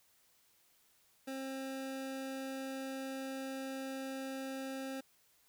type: tone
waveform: 25% pulse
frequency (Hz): 266.9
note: C4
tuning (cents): +35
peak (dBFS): -36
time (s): 1.27-5.01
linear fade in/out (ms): 10
effects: white hiss -70 dBFS RMS until 5.48 s